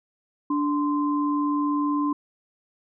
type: tone pair together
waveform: sine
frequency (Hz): 292.2 / 1038.3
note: D4 / C6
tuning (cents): -9 / -14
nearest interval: octave + minor seventh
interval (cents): 2195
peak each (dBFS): -22 / -27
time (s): 0.5-2.13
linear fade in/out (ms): 5
effects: none